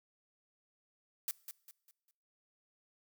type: noise with echo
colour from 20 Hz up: blue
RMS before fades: -36 dBFS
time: 1.28-1.31 s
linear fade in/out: 0 ms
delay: 200 ms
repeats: 4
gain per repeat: -9 dB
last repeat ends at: 2.11 s
effects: noise-tail reverb RT60 0.8 s tail -23 dB re dry